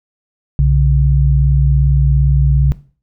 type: tone pair together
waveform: sine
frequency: 62.2 / 139.63 Hz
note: B1 / C#3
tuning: +13 / +13 cents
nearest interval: octave + major second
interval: 1400 cents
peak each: -11 / -11 dBFS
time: 0.59-2.72 s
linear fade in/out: 0 ms
effects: noise-tail reverb RT60 0.4 s tail -17 dB re dry